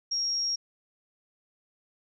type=tone; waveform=sine; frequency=5588 Hz; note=F8; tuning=in tune; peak=-26 dBFS; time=0.11-0.56 s; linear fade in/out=10 ms; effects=none